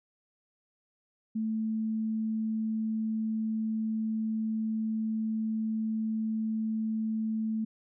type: tone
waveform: sine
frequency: 220 Hz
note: A3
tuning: in tune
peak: -28 dBFS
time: 1.35-7.65 s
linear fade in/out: 10 ms
effects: none